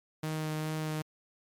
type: tone with vibrato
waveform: sawtooth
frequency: 155.56 Hz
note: D#3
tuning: in tune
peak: -28 dBFS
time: 0.23-1.02 s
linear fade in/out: 5 ms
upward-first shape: sine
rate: 2.4 Hz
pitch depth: 10 cents each way
effects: MP3 96 kbps